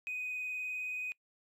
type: tone with vibrato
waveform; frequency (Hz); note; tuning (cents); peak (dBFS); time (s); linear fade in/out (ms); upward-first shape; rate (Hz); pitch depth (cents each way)
triangle; 2500; D#7; +8; -33; 0.07-1.12; 0; sine; 19; 14
effects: noise-tail reverb RT60 0.1 s tail -26 dB re dry + tanh soft clip ceiling -32 dBFS